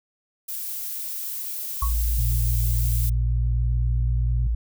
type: noise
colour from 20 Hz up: violet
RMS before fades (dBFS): -31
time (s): 0.48-3.1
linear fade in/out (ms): 10
type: tone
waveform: sine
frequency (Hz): 57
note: A#1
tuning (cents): -38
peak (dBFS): -20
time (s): 1.82-4.55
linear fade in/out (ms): 5
type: tone with exponential decay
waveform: sine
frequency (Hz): 1108.7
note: C#6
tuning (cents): 0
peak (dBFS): -22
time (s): 1.82-1.94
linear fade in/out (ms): 5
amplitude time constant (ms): 26
type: tone with pitch glide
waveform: sine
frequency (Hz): 117 to 118.77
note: A#2 to A#2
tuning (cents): +7 to +33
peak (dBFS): -25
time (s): 2.18-4.47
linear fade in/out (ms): 5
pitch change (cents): +26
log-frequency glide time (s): 2.98-4.34
effects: none